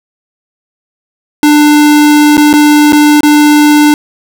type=tone with dropouts; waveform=square; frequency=297.3 Hz; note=D4; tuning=21 cents sharp; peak=-3 dBFS; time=1.43-3.94 s; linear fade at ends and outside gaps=1 ms; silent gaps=2.37-2.378 / 2.53-2.537 / 2.923-2.93 / 3.207-3.232 s; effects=none